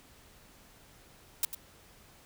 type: noise with echo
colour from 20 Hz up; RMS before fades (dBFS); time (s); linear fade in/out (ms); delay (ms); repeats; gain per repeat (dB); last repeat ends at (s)
blue; -27; 1.43-1.45; 2; 98; 1; -11; 1.548
effects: pink hiss -58 dBFS RMS until 2.25 s